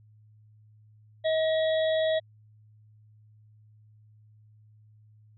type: harmonic tone with a mistuned harmonic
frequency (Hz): 636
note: D#5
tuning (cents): +38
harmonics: 1 / 3 / 5 / 6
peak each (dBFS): -23 / -36 / -37 / -39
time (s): 1.24-2.2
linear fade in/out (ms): 20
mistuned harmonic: 5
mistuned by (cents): +97
effects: added 107 Hz sine -54 dBFS peak until 5.37 s